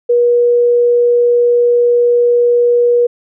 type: tone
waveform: sine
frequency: 480.9 Hz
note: B4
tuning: 46 cents flat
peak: -7 dBFS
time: 0.09-3.07 s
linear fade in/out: 10 ms
effects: none